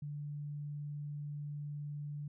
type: tone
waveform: sine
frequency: 146.5 Hz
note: D3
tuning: 4 cents flat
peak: -39 dBFS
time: 0.02-2.28 s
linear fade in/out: 5 ms
effects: none